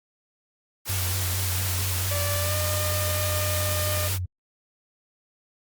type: noise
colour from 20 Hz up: white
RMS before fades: -29 dBFS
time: 0.85-4.19 s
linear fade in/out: 50 ms
type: tone with vibrato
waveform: sine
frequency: 92.5 Hz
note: F#2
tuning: in tune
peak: -26 dBFS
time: 0.89-4.26 s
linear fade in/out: 10 ms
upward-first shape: sine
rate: 4.4 Hz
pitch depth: 49 cents each way
type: tone with pitch glide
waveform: sawtooth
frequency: 581 to 605.3 Hz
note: D5 to D#5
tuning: -19 to -48 cents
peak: -26 dBFS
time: 2.11-4.08 s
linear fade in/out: 5 ms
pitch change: +71 cents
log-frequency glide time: 2.37-2.55 s
effects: Opus 48 kbps